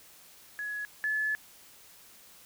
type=tone pair in turn; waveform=sine; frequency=1684 / 1722.4 Hz; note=G#6 / A6; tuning=+24 / -37 cents; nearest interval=unison; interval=39 cents; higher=second; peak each=-33 / -27 dBFS; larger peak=second; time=0.59-0.85 / 1.04-1.35 s; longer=second; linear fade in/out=0 ms; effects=white hiss -55 dBFS RMS until 2.45 s